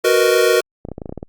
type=chord; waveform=square; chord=B major seventh; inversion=second; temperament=equal; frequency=370 / 466.2 / 493.9 / 622.3 Hz; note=F#4 / A#4 / B4 / D#5; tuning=0 / 0 / 0 / 0 cents; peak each=-18 / -16 / -19 / -21 dBFS; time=0.04-0.61 s; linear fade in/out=10 ms
type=clicks; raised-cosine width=2 ms; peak=-15 dBFS; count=10; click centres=0.851 / 0.887 / 0.917 / 0.981 / 1.018 / 1.058 / 1.094 / 1.125 / 1.177 / 1.229 s
effects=Opus 48 kbps